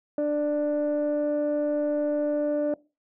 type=tone pair together; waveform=sine; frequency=295.3 / 591 Hz; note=D4 / D5; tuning=+10 / +11 cents; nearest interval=octave; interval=1201 cents; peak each=-25 / -23 dBFS; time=0.18-2.74 s; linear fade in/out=2 ms; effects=noise-tail reverb RT60 0.3 s tail -22 dB re dry + tanh soft clip ceiling -19 dBFS